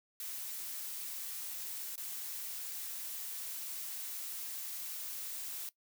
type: noise with dropouts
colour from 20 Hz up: blue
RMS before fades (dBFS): -42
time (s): 0.2-5.69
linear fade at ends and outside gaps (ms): 1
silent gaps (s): 1.957-1.978
effects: noise-tail reverb RT60 0.1 s tail -19 dB re dry